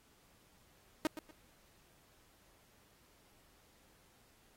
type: tone with echo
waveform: sawtooth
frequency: 311.1 Hz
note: D#4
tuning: in tune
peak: -26 dBFS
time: 1.05-1.07 s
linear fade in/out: 0 ms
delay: 120 ms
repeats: 2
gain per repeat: -12 dB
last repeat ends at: 1.31 s
effects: pink hiss -68 dBFS RMS until 4.56 s + AAC 48 kbps